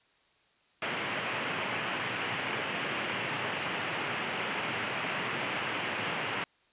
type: band-pass noise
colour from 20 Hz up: white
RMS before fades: -34 dBFS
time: 0.82-6.44 s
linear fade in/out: 2 ms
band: 100 to 3000 Hz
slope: 48 dB/octave
effects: white hiss -67 dBFS RMS until 6.72 s + resampled to 8000 Hz